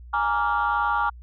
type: chord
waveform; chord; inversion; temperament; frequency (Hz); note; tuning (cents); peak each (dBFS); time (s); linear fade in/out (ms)
sine; Bb dominant seventh; third; equal with one note detuned; 830.6 / 932.3 / 1160.5 / 1396.9; Ab5 / Bb5 / D6 / F6; 0 / 0 / -21 / 0; -25; 0.13-1.1; 10
effects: tanh soft clip ceiling -14 dBFS + added 60 Hz sine -40 dBFS peak until 1.22 s